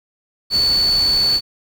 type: tone in noise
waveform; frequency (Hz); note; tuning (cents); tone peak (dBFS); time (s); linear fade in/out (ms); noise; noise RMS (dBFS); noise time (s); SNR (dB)
sine; 4464; C#8; +11; -13; 0.5-1.41; 50; pink; -29; 0.5-1.41; +13
effects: none